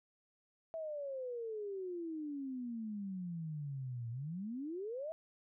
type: exponential two-way sweep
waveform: sine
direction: down then up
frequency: 659.3 to 114 to 659.3 Hz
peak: -39 dBFS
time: 0.74-5.12 s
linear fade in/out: 0 ms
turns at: 4.1 s
effects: none